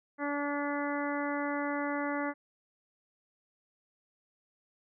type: harmonic tone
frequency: 288 Hz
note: D4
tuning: 34 cents flat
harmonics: 1 / 2 / 3 / 4 / 5 / 6 / 7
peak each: -34 / -37 / -39 / -40 / -41 / -42 / -42 dBFS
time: 0.18-2.34 s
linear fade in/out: 50 ms
effects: none